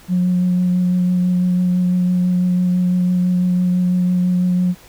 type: tone with vibrato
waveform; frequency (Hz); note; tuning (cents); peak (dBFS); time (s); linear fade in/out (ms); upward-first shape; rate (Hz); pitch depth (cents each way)
sine; 180.2; F#3; -45; -12; 0.08-4.75; 50; sine; 6; 11
effects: tanh soft clip ceiling -9 dBFS + pink hiss -45 dBFS RMS until 4.88 s